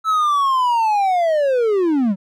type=linear sweep; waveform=triangle; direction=down; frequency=1318.5 to 180.7 Hz; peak=-12 dBFS; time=0.04-2.16 s; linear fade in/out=50 ms; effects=none